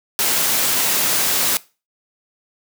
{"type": "high-pass noise", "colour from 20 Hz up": "white", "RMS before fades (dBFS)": -18, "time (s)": [0.19, 1.57], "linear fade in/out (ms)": 0, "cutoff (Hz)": 140, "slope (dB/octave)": 12, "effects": ["noise-tail reverb RT60 0.3 s tail -20 dB re dry"]}